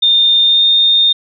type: tone with pitch glide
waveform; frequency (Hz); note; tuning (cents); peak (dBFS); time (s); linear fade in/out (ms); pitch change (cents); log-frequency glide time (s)
sine; 3628 to 3653; A#7 to A#7; -48 to -36; -7; 0.02-1.13; 10; +12; 0.43-0.64
effects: none